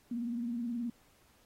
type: tone with vibrato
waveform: sine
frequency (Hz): 236.9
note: A#3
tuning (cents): +28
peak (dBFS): -33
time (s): 0.11-0.9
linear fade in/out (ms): 5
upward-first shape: triangle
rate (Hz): 19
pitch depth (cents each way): 79
effects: pink hiss -67 dBFS RMS until 1.45 s + AAC 48 kbps